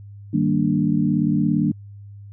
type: chord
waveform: sine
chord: Eb major seventh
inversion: none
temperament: equal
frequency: 155.56 / 196 / 233.1 / 293.7 Hz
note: Eb3 / G3 / Bb3 / D4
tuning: 0 / 0 / 0 / 0 cents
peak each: -22 dBFS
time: 0.33-1.72 s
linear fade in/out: 10 ms
effects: added 101 Hz sine -37 dBFS peak until 2.32 s